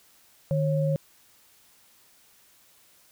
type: tone pair together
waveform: sine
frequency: 152.7 / 544.8 Hz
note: D#3 / C#5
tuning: -32 / -30 cents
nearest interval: octave + minor seventh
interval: 2202 cents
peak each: -23 / -27 dBFS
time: 0.51-0.96 s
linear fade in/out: 0 ms
effects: white hiss -59 dBFS RMS until 3.11 s